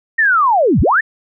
sine linear two-way sweep, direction down then up, 1872 to 50 to 1872 Hz, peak -9 dBFS, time 0.18-1.01 s, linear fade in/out 10 ms, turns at 0.81 s, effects none

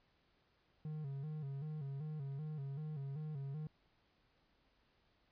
triangle tone with vibrato, 145.5 Hz, D3, 16 cents flat, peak -39 dBFS, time 0.85-3.67 s, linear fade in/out 2 ms, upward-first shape square, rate 2.6 Hz, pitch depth 97 cents each way, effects pink hiss -75 dBFS RMS until 5.31 s + resampled to 11025 Hz

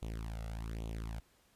sawtooth tone with flanger, 55.5 Hz, A1, 16 cents sharp, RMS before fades -41 dBFS, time 0.02-1.2 s, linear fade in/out 5 ms, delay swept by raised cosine 0.29 to 1.49 ms, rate 1.2 Hz, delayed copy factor +1, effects pink hiss -69 dBFS RMS until 1.55 s + resampled to 32000 Hz

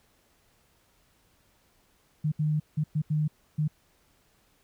sine tone bursts at uneven times, 152.3 Hz, D#3, 37 cents flat, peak -23 dBFS, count 6, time 2.24-2.32 / 2.39-2.6 / 2.77-2.84 / 2.95-3.02 / 3.1-3.28 / 3.58-3.68 s, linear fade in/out 10 ms, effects pink hiss -66 dBFS RMS until 4.63 s

